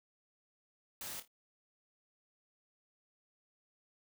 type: noise with echo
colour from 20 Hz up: white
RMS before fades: -44 dBFS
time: 1.01-1.2 s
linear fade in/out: 2 ms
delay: 26 ms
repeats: 3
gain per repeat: -10 dB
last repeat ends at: 1.278 s
effects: none